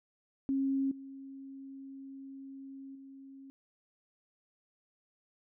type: tone with level steps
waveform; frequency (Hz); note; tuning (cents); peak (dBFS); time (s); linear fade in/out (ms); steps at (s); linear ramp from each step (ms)
sine; 271; C#4; -39; -28 / -44 / -48; 0.49-3.5; 0; 0.91 / 2.95; 5
effects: none